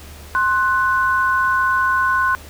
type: tone pair together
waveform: sine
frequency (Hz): 1054 / 1488.9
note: C6 / F#6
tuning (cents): +12 / +10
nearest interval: tritone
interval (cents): 598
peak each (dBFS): -17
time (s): 0.35-2.35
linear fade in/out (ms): 0
effects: added 75 Hz sine -38 dBFS peak until 2.49 s + pink hiss -41 dBFS RMS until 2.49 s